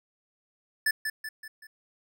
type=tone with echo; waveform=square; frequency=1748 Hz; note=A6; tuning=12 cents flat; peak=-23 dBFS; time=0.86-0.91 s; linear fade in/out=5 ms; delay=190 ms; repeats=4; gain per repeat=-6 dB; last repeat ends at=1.67 s; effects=none

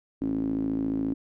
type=tone with band-pass filter; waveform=sawtooth; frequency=54.3 Hz; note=A1; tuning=22 cents flat; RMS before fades=-28 dBFS; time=0.21-1.14 s; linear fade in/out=5 ms; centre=280 Hz; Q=9; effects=none

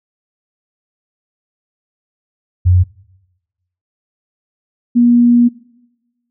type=tone pair in turn; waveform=sine; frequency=90.4 / 239.7 Hz; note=F#2 / A#3; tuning=-40 / +48 cents; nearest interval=octave + perfect fourth; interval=1688 cents; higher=second; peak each=-6 dBFS; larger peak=neither; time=2.65-2.84 / 4.95-5.49 s; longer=second; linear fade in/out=20 ms; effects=noise-tail reverb RT60 1.0 s tail -21 dB re dry

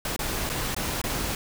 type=noise with dropouts; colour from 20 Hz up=pink; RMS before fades=-29 dBFS; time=0.05-1.35 s; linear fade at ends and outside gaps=2 ms; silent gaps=0.163-0.191 / 0.493-0.498 / 0.747-0.764 / 1.016-1.039 s; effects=none

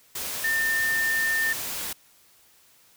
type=tone in noise; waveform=sine; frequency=1800 Hz; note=A6; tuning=39 cents sharp; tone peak=-22 dBFS; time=0.44-1.53 s; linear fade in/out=5 ms; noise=white; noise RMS=-32 dBFS; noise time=0.15-1.93 s; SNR=+7 dB; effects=white hiss -58 dBFS RMS until 2.96 s

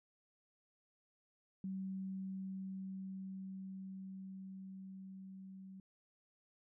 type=tone with level ramp; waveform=sine; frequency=190.8 Hz; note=G3; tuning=47 cents flat; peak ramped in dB=-39 to -50 dBFS; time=1.64-5.8 s; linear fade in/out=2 ms; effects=none

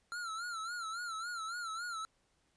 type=tone with vibrato; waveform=square; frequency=1369 Hz; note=F6; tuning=35 cents flat; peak=-39 dBFS; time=0.12-2.05 s; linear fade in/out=0 ms; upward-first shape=sine; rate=3.6 Hz; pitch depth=100 cents each way; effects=pink hiss -75 dBFS RMS until 2.56 s + resampled to 22050 Hz

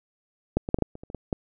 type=clicks; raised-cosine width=2 ms; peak=-8 / -16 / -6 / -17 / -8 / -27 / -28 / -27 / -19 / -12 dBFS; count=10; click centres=0.57 / 0.689 / 0.744 / 0.787 / 0.823 / 0.954 / 1.035 / 1.101 / 1.147 / 1.328 s; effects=none

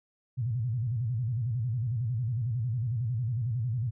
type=tone with vibrato; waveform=sine; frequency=118 Hz; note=A#2; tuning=22 cents sharp; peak=-27 dBFS; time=0.37-3.91 s; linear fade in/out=20 ms; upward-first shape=square; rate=11 Hz; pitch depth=140 cents each way; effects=none

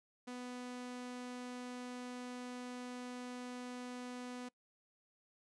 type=tone; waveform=sawtooth; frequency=248 Hz; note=B3; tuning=7 cents sharp; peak=-40 dBFS; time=0.27-4.49 s; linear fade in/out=10 ms; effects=noise-tail reverb RT60 0.1 s tail -22 dB re dry + resampled to 22050 Hz

